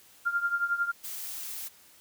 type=tone with tremolo; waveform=sine; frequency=1396.9 Hz; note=F6; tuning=in tune; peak=-22 dBFS; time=0.25-0.92 s; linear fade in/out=20 ms; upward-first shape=triangle; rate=11 Hz; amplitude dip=85%
type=noise; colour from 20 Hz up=blue; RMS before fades=-38 dBFS; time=1.03-1.69 s; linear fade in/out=20 ms
effects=white hiss -57 dBFS RMS until 2 s